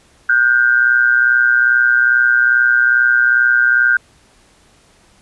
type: tone pair together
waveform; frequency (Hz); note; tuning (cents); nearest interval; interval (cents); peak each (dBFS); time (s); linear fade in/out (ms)
sine; 1440.6 / 1563; F#6 / G6; -47 / -6; minor second; 141; -12; 0.29-3.97; 5
effects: pink hiss -51 dBFS RMS until 5.21 s + resampled to 24000 Hz